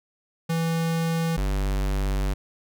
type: tone pair in turn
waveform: square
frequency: 164.81 / 48.76 Hz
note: E3 / G1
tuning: 0 / -8 cents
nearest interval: octave + major sixth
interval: 2108 cents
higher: first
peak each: -23 dBFS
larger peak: neither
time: 0.49-1.37 / 1.37-2.34 s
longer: second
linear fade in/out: 10 ms
effects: none